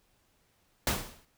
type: noise with exponential decay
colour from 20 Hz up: pink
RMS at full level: -25 dBFS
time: 0.87-1.25 s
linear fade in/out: 2 ms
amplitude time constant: 82 ms
effects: pink hiss -70 dBFS RMS until 1.37 s